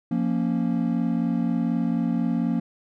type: chord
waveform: triangle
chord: Bb minor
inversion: second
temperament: equal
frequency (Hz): 174.61 / 233.1 / 277.2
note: F3 / Bb3 / Db4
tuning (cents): 0 / 0 / 0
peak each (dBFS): -24 / -22 / -26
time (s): 0.11-2.6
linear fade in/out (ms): 5
effects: none